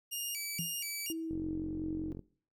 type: tone with vibrato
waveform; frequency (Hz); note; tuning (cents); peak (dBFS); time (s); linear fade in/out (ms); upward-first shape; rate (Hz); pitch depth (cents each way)
10% pulse; 2551; D#7; +43; -28; 0.11-1.13; 20; square; 2.1; 180
type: tone with exponential decay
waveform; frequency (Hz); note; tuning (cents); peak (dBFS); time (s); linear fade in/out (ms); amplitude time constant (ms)
sine; 168.4; E3; +37; -32; 0.59-0.77; 2; 37
type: tone with pitch glide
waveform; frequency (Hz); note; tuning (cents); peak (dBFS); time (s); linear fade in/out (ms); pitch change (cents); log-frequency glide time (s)
sine; 325.2 to 314.5; E4 to D#4; -23 to +19; -35; 1.1-2.12; 0; -58; 1.24-1.48
type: click train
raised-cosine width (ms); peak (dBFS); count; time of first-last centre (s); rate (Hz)
3; -30; 41; 1.31-2.193; 45.3
effects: noise-tail reverb RT60 0.5 s tail -22 dB re dry